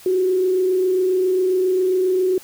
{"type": "tone with frequency modulation", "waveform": "sine", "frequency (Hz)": 370.8, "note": "F#4", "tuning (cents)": 4, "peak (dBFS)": -15, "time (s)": [0.06, 2.38], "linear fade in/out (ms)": 2, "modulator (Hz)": 27.4, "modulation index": 0.34, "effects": ["white hiss -44 dBFS RMS until 2.43 s"]}